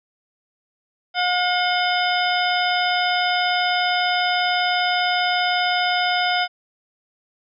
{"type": "harmonic tone with a mistuned harmonic", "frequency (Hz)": 719, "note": "F#5", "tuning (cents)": -50, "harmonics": [1, 2, 3, 4, 5, 7], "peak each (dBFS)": [-21, -24, -26, -27, -28, -29], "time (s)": [1.14, 6.48], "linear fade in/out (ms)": 50, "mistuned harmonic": 4, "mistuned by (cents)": 97, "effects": []}